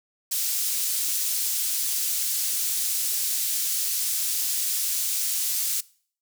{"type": "high-pass noise", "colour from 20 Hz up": "pink", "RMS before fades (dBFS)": -26, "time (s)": [0.31, 5.81], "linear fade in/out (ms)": 10, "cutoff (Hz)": 6400, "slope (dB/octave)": 12, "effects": ["noise-tail reverb RT60 0.5 s tail -22 dB re dry"]}